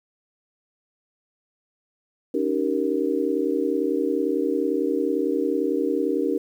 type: chord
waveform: sine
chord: Eb dominant seventh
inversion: third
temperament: just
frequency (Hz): 280 / 311.1 / 388.9 / 466.7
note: Db4 / Eb4 / G4 / Bb4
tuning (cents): +18 / 0 / -14 / +2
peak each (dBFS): -26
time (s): 2.34-6.38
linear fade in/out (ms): 5
effects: 9-bit